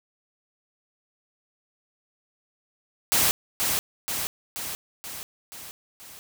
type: noise with echo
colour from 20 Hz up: white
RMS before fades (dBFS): -21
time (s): 3.12-3.31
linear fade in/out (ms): 0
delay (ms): 480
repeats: 6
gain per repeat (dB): -4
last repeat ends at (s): 6.19
effects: none